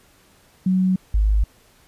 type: tone pair in turn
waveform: sine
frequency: 186.3 / 52.04 Hz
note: F#3 / G#1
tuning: +12 / +4 cents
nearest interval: octave + minor seventh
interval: 2208 cents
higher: first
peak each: -15 / -14 dBFS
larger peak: second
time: 0.66-0.96 / 1.14-1.44 s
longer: neither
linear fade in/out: 5 ms
effects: pink hiss -55 dBFS RMS until 1.87 s + resampled to 32000 Hz